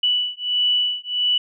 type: beating tone pair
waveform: sine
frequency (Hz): 2960 / 2961.5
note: F#7 / F#7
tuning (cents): 0 / +1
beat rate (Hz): 1.5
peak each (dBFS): -21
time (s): 0.03-1.38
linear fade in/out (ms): 5
effects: none